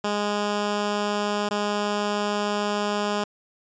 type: tone with dropouts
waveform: 10% pulse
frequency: 206.6 Hz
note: G#3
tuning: 9 cents flat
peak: -15 dBFS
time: 0.04-3.24 s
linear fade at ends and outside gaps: 5 ms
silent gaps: 1.49-1.509 s
effects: resampled to 16000 Hz